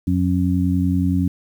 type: harmonic tone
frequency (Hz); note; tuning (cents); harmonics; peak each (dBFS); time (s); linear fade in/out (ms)
90.5; F#2; -38; 1 / 2 / 3; -20 / -20 / -20; 0.07-1.28; 5
effects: 8-bit